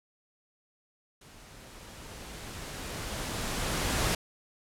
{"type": "noise with level ramp", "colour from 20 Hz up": "pink", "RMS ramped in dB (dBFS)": [-53, -27], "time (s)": [1.21, 4.15], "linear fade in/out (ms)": 5, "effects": ["low-pass 11000 Hz 12 dB/octave"]}